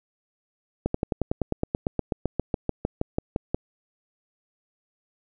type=slowing click train; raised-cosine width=2 ms; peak=-10 dBFS; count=22; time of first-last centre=0.86-3.545 s; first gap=84 ms; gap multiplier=1.04; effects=none